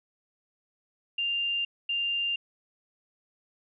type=tone pair in turn; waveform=sine; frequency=2794 / 2794 Hz; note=F7 / F7; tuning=0 / 0 cents; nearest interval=unison; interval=0 cents; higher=neither; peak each=-26 dBFS; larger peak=neither; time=1.18-1.65 / 1.89-2.36 s; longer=neither; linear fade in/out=5 ms; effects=none